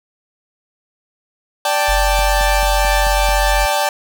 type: chord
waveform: sawtooth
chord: D suspended fourth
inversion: none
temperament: equal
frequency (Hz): 587.3 / 784 / 880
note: D5 / G5 / A5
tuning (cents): 0 / 0 / 0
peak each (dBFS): -15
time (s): 1.65-3.89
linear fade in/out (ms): 2
type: tone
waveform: sine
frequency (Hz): 46.28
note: F#1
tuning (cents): +1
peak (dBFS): -16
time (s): 1.88-3.66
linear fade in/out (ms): 10
type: click train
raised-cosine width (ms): 5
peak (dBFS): -22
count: 6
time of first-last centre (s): 2.19-3.289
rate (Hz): 4.55
effects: none